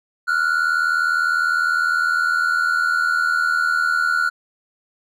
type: tone pair together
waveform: triangle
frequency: 1384 / 1463.9 Hz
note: F6 / F#6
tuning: -16 / -19 cents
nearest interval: minor second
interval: 97 cents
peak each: -18 / -17 dBFS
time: 0.27-4.3 s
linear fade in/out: 20 ms
effects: none